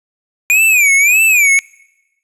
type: tone with vibrato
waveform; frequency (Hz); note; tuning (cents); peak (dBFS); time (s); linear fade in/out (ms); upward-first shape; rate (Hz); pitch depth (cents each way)
square; 2409; D7; +43; -8; 0.5-1.59; 0; sine; 1.7; 170
effects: noise-tail reverb RT60 1.0 s tail -26 dB re dry + resampled to 32000 Hz